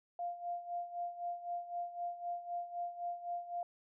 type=tone with tremolo; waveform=sine; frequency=698.5 Hz; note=F5; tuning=in tune; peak=-35 dBFS; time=0.19-3.63 s; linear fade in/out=2 ms; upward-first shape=sine; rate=3.9 Hz; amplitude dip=75%; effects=none